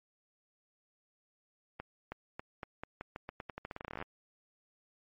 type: accelerating click train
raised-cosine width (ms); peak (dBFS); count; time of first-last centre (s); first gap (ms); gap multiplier
0.5; -25; 25; 1.8-4.024; 320; 0.86
effects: MP3 32 kbps